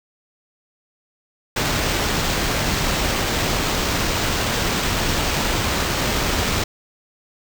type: noise with sample-and-hold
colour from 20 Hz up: pink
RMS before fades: -21 dBFS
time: 1.56-6.64 s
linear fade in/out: 5 ms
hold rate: 11025 Hz
effects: none